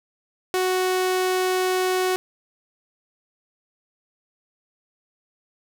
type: tone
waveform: sawtooth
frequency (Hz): 370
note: F#4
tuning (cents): 0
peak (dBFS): -16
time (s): 0.54-2.16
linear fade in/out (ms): 0
effects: none